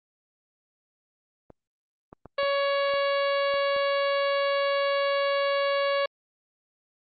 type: clicks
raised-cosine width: 1 ms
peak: -28 dBFS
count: 7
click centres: 1.503 / 2.129 / 2.257 / 2.431 / 2.938 / 3.54 / 3.764 s
type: harmonic tone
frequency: 560 Hz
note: C#5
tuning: 18 cents sharp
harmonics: 1 / 2 / 3 / 4 / 5 / 6 / 7 / 8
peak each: -24 / -30 / -34 / -36 / -38 / -40 / -41 / -42 dBFS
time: 2.38-6.06 s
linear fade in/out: 5 ms
effects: Opus 24 kbps